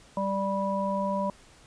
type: harmonic tone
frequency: 196 Hz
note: G3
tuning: in tune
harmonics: 1 / 3 / 5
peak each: -30 / -30 / -30 dBFS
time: 0.17-1.3 s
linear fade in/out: 2 ms
effects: pink hiss -55 dBFS RMS until 1.66 s + resampled to 22050 Hz